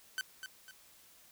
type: tone with echo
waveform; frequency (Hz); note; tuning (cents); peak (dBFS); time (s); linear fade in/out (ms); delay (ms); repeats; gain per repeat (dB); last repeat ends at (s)
sawtooth; 1528; G6; -45; -30; 0.18-0.21; 0; 250; 2; -8; 0.71
effects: white hiss -61 dBFS RMS until 1.31 s